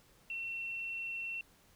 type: tone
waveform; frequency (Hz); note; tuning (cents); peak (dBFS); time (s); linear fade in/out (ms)
sine; 2711; E7; +48; -37; 0.3-1.41; 2
effects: pink hiss -65 dBFS RMS until 1.75 s